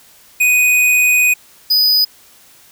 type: tone pair in turn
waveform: square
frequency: 2489 / 4978 Hz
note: D#7 / D#8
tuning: 0 / 0 cents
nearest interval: octave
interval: 1200 cents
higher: second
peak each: -10 dBFS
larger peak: neither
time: 0.4-1.34 / 1.7-2.05 s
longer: first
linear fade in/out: 10 ms
effects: white hiss -46 dBFS RMS until 2.71 s